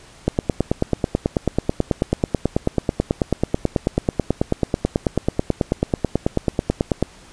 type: click train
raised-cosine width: 2 ms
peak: -3 dBFS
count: 63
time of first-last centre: 0.28-7.026 s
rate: 9.19 Hz
effects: pink hiss -46 dBFS RMS until 7.32 s + resampled to 22050 Hz